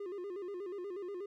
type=tone with vibrato; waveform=triangle; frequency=380 Hz; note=F#4; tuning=46 cents sharp; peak=-37 dBFS; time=0-1.26 s; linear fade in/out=5 ms; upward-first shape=square; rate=8.3 Hz; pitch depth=110 cents each way; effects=none